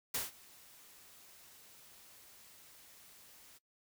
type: noise with ADSR envelope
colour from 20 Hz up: white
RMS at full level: -35 dBFS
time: 0.14-3.59 s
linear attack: 7 ms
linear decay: 160 ms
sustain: -24 dB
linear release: 23 ms
effects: noise-tail reverb RT60 0.1 s tail -20 dB re dry